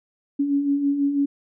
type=beating tone pair; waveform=sine; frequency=277.2 / 283.3 Hz; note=C#4 / C#4; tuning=0 / +38 cents; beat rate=6.1 Hz; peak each=-28 / -19 dBFS; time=0.39-1.26 s; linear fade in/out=10 ms; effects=none